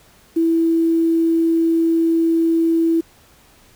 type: tone with quantisation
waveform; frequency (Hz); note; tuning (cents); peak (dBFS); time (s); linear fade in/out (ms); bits
sine; 329.6; E4; 0; -13; 0.36-3.01; 10; 7
effects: pink hiss -51 dBFS RMS until 3.75 s